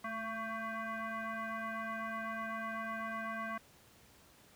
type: tone with frequency modulation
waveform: sine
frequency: 220 Hz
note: A3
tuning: in tune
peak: -37 dBFS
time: 0.04-3.58 s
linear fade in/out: 5 ms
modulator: 448 Hz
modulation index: 3.8
effects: pink hiss -62 dBFS RMS until 4.55 s + high-pass 60 Hz 12 dB/octave